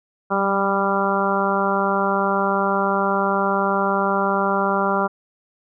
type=harmonic tone with a mistuned harmonic; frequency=197.2 Hz; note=G3; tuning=11 cents sharp; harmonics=1 / 2 / 3 / 4 / 5 / 6 / 7; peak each=-25 / -25 / -25 / -25 / -25 / -25 / -25 dBFS; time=0.3-5.08 s; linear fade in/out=20 ms; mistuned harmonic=1; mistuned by=-24 cents; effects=none